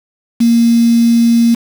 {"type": "tone with quantisation", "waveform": "sine", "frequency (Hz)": 233.1, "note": "A#3", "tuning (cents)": 0, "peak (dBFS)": -6, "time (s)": [0.4, 1.55], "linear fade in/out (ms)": 10, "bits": 4, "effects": []}